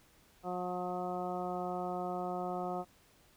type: harmonic tone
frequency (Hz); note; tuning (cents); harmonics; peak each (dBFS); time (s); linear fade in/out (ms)
180.1; F#3; -46; 1 / 2 / 3 / 4 / 5 / 6 / 7; -42 / -41 / -43 / -38 / -48 / -50 / -46; 0.43-2.85; 50
effects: pink hiss -65 dBFS RMS until 3.36 s